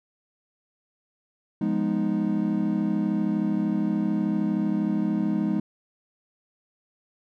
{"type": "chord", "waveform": "triangle", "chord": "F half-diminished seventh", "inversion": "none", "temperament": "equal", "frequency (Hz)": [174.61, 207.7, 246.9, 311.1], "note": ["F3", "Ab3", "Cb4", "Eb4"], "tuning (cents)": [0, 0, 0, 0], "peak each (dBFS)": [-28, -23, -29, -26], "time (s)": [1.61, 5.6], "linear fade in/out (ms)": 5, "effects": []}